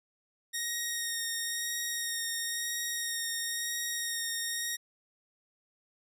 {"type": "tone with vibrato", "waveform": "10% pulse", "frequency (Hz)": 1864.7, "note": "A#6", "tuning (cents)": 0, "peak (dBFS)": -23, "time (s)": [0.53, 4.77], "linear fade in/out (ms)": 20, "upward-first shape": "sine", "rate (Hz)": 0.99, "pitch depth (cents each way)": 15, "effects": []}